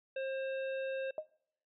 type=harmonic tone; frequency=533 Hz; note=C5; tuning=32 cents sharp; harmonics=1 / 3 / 5 / 7; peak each=-35 / -46 / -48 / -56 dBFS; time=0.16-1.11 s; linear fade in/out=5 ms
type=tone with exponential decay; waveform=sine; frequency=620 Hz; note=D#5; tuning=6 cents flat; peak=-31 dBFS; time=1.18-1.29 s; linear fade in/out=1 ms; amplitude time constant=22 ms
effects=noise-tail reverb RT60 0.7 s tail -25 dB re dry